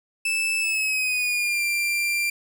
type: tone with pitch glide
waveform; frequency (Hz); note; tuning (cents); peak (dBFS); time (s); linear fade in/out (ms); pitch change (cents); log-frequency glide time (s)
40% pulse; 2632 to 2372; E7 to D7; -3 to +17; -21; 0.25-2.3; 5; -180; 0.6-1.63
effects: none